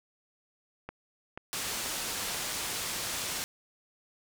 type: click train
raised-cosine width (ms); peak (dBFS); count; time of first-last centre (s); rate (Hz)
0.5; -24; 4; 0.89-2.346; 2.06
type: low-pass noise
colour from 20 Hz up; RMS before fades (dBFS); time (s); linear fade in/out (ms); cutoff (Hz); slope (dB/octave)
white; -35; 1.53-3.44; 0; 9100; 12
effects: none